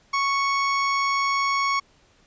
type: tone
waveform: 30% pulse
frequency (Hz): 1108.7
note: C#6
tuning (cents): 0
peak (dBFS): -18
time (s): 0.13-1.8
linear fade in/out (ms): 10
effects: pink hiss -59 dBFS RMS until 2.26 s + resampled to 16000 Hz